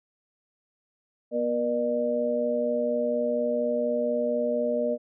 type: tone cluster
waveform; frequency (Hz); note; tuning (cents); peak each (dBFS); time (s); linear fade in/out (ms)
sine; 241.7 / 477.8 / 602; B3 / A#4 / D5; -37 / +43 / +43; -30 / -28 / -26; 1.31-4.98; 50
effects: none